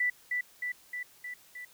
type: tone with echo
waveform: sine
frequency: 1975.5 Hz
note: B6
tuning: in tune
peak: -25 dBFS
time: 0-0.1 s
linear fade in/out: 5 ms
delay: 310 ms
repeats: 5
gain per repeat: -3 dB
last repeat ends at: 1.65 s
effects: white hiss -59 dBFS RMS until 1.73 s